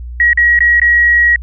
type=tone with dropouts; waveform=sine; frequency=1905 Hz; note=A#6; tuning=37 cents sharp; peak=-6 dBFS; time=0.2-1.36 s; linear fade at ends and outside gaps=2 ms; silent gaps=0.332-0.374 / 0.59-0.605 / 0.799-0.816 s; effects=added 60 Hz sine -23 dBFS peak until 1.42 s